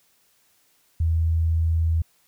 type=tone; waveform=sine; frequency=81.7 Hz; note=E2; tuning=15 cents flat; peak=-18 dBFS; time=1-2.02 s; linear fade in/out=5 ms; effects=white hiss -63 dBFS RMS until 2.27 s